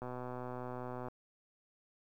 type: click train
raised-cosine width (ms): 1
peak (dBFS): -29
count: 134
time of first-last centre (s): 0.02-1.084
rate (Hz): 125
effects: 11-bit